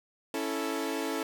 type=chord; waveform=sawtooth; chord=A major; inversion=first; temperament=equal; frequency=277.2 / 329.6 / 440 Hz; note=C#4 / E4 / A4; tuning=0 / 0 / 0 cents; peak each=-31 dBFS; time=0.34-1.23 s; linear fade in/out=2 ms; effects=none